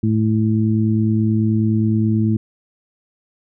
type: harmonic tone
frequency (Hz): 109.4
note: A2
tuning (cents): -9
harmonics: 1 / 2 / 3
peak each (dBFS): -17 / -17 / -23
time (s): 0.03-2.37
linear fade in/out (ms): 5
effects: none